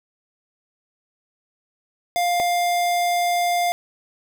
square tone pair in turn, 702 / 702 Hz, F5 / F5, +9 / +9 cents, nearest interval unison, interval 0 cents, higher neither, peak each -19 dBFS, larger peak neither, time 2.16-2.4 / 2.4-3.72 s, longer second, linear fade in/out 0 ms, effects none

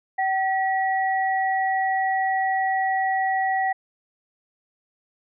sine tone pair together, 765.1 / 1928 Hz, G5 / B6, -42 / -42 cents, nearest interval octave + major third, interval 1600 cents, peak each -21 / -26 dBFS, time 0.18-3.73 s, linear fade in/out 10 ms, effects none

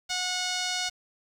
5% pulse tone with low-pass filter, 730 Hz, F#5, 24 cents flat, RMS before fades -30 dBFS, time 0.09-0.9 s, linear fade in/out 20 ms, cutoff 5500 Hz, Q 1.2, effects 8-bit

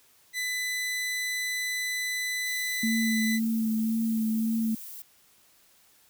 sawtooth tone, 2000 Hz, B6, 21 cents sharp, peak -25 dBFS, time 0.33-3.4 s, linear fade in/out 50 ms
violet noise, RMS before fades -42 dBFS, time 2.46-5.02 s, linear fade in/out 2 ms
sine tone with vibrato, 223 Hz, A3, 23 cents sharp, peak -24 dBFS, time 2.83-4.75 s, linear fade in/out 5 ms, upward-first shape sine, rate 1.9 Hz, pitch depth 21 cents each way
effects white hiss -61 dBFS RMS until 6.09 s

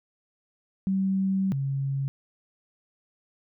sine tone pair in turn, 192.1 / 137.03 Hz, G3 / C#3, -35 / -20 cents, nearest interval tritone, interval 585 cents, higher first, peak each -22 / -25 dBFS, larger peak first, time 0.87-1.52 / 1.52-2.08 s, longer first, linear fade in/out 0 ms, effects none

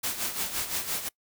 white noise with tremolo, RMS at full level -29 dBFS, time 0.03-1.09 s, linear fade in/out 10 ms, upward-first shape sine, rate 5.8 Hz, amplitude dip 65%, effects noise-tail reverb RT60 0.1 s tail -24 dB re dry

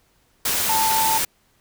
sine tone in noise, 887 Hz, A5, 14 cents sharp, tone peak -19 dBFS, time 0.69-1.18 s, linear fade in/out 5 ms, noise white, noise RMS -22 dBFS, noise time 0.45-1.25 s, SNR 0 dB, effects pink hiss -62 dBFS RMS until 1.6 s

